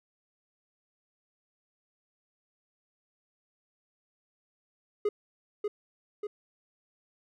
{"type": "tone with echo", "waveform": "triangle", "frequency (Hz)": 415.9, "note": "G#4", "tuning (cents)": 2, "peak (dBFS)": -22, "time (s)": [5.05, 5.09], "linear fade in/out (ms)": 5, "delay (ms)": 590, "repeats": 2, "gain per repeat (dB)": -4, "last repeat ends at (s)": 6.27, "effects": []}